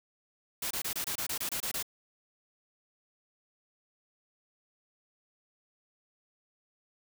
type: noise bursts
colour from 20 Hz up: white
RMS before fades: -34 dBFS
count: 11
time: 0.62-1.827 s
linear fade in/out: 5 ms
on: 87 ms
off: 25 ms
effects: none